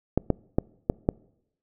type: clicks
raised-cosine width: 2 ms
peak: -7 dBFS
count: 5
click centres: 0.176 / 0.303 / 0.585 / 0.899 / 1.089 s
effects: noise-tail reverb RT60 0.8 s tail -25 dB re dry